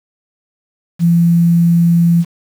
sine tone with quantisation, 170 Hz, F3, 46 cents flat, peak -7 dBFS, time 0.99-2.25 s, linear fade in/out 50 ms, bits 6, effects none

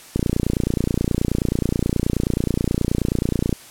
click train, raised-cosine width 3 ms, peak -6 dBFS, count 100, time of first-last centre 0.16-3.527 s, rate 29.4 Hz, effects white hiss -43 dBFS RMS until 3.7 s + low-pass 12000 Hz 12 dB/octave

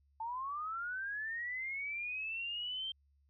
sine linear sweep, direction up, 878 to 3164 Hz, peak -37 dBFS, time 0.2-2.92 s, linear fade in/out 5 ms, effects added 70 Hz sine -68 dBFS peak until 3.29 s

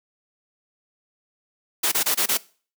white noise bursts, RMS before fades -21 dBFS, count 5, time 1.83-2.375 s, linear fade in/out 10 ms, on 89 ms, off 25 ms, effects noise-tail reverb RT60 0.4 s tail -21 dB re dry + high-pass 200 Hz 12 dB/octave

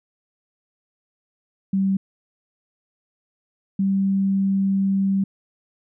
sine tone pair in turn, 193.5 / 194.73 Hz, G3 / G3, -22 / -11 cents, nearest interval unison, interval 11 cents, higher second, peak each -17 dBFS, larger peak neither, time 1.73-1.97 / 3.79-5.24 s, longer second, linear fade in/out 5 ms, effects none

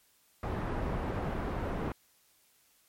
pink low-pass noise, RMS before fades -34 dBFS, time 0.43-1.92 s, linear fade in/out 2 ms, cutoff 1200 Hz, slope 12 dB/octave, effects white hiss -67 dBFS RMS until 2.88 s + MP3 64 kbps

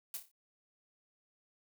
blue noise with echo, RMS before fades -40 dBFS, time 0.14-0.17 s, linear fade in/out 2 ms, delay 29 ms, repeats 5, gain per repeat -7 dB, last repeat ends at 0.315 s, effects none

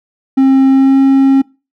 triangle tone with pitch glide, 267.3 to 270.1 Hz, C4 to C#4, +37 to -45 cents, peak -3 dBFS, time 0.37-1.42 s, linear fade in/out 10 ms, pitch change +18 cents, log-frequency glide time 0.69-0.99 s, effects noise-tail reverb RT60 0.3 s tail -24 dB re dry

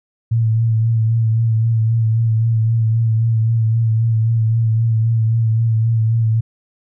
sine tone with vibrato, 112.9 Hz, A2, 45 cents sharp, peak -12 dBFS, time 0.31-6.41 s, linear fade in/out 10 ms, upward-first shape sine, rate 3.8 Hz, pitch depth 35 cents each way, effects none

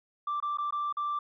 sine tone with dropouts, 1174.7 Hz, D6, in tune, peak -27 dBFS, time 0.27-1.19 s, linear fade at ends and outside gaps 5 ms, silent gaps 0.402-0.425 / 0.573-0.584 / 0.708-0.724 / 0.926-0.969 s, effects tanh soft clip ceiling -26 dBFS

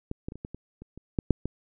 clicks, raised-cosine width 3 ms, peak -19 / -20 / -27 / -28 / -22 / -25 / -30 / -30 / -12 / -6 / -17 dBFS, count 11, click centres 0.114 / 0.285 / 0.321 / 0.356 / 0.449 / 0.546 / 0.82 / 0.976 / 1.188 / 1.307 / 1.456 s, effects none

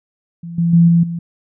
sine tone with level steps, 169.3 Hz, E3, 46 cents sharp, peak -26 / -12 / -6 / -8 / -20 dBFS, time 0.43-1.19 s, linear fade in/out 5 ms, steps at 0.58 / 0.73 / 0.88 / 1.03 s, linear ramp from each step 5 ms, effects none

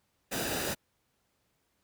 pink noise with comb filter, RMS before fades -33 dBFS, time 0.31-0.75 s, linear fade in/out 20 ms, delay 0.92 ms, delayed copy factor -0.55, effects pink hiss -75 dBFS RMS until 1.83 s + high-pass 60 Hz 12 dB/octave

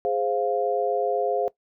sine chord, F minor, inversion first, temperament equal, 415.3 / 523.3 / 698.5 Hz, Ab4 / C5 / F5, 0 / 0 / 0 cents, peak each -26 dBFS, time 0.05-1.48 s, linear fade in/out 0 ms, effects noise-tail reverb RT60 0.1 s tail -19 dB re dry

